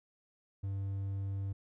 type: tone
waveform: triangle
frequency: 98 Hz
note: G2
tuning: in tune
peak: -32 dBFS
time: 0.63-1.53 s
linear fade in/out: 10 ms
effects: none